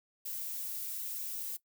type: noise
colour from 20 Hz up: violet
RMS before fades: -39 dBFS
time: 0.25-1.57 s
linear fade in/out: 10 ms
effects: noise-tail reverb RT60 0.1 s tail -18 dB re dry